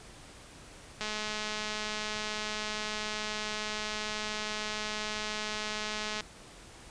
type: click train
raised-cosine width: 0.2 ms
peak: -18 dBFS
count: 1108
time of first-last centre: 1.01-6.207 s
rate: 213 Hz
effects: pink hiss -51 dBFS RMS until 6.9 s + resampled to 22050 Hz